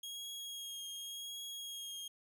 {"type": "tone with vibrato", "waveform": "sawtooth", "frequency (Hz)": 3275, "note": "G#7", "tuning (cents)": -25, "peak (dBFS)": -40, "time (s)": [0.03, 2.08], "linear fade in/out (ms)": 5, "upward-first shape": "triangle", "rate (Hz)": 0.89, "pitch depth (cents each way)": 22, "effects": []}